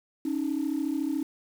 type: tone pair together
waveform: sine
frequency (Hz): 277.2 / 311.1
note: C#4 / D#4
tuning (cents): 0 / 0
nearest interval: major second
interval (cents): 200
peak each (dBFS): -28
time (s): 0.25-1.23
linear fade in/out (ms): 5
effects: tanh soft clip ceiling -20 dBFS + 8-bit